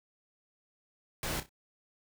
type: noise with echo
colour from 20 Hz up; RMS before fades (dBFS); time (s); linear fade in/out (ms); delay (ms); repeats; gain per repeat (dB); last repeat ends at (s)
pink; -35; 1.23-1.4; 2; 31; 3; -11; 1.493
effects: none